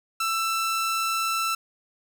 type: tone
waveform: sawtooth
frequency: 1332 Hz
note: E6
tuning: 18 cents sharp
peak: -20 dBFS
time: 0.2-1.55 s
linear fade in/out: 5 ms
effects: none